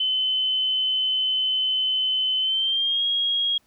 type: tone with pitch glide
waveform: sine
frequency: 3044 to 3281 Hz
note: F#7 to G#7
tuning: +48 to -22 cents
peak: -20 dBFS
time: 0-3.58 s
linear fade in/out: 5 ms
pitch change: +130 cents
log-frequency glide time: 2.4-3.04 s
effects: pink hiss -64 dBFS RMS until 3.66 s